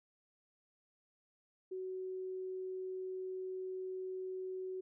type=tone; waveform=sine; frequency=373.6 Hz; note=F#4; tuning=17 cents sharp; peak=-39 dBFS; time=1.71-4.81 s; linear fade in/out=10 ms; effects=none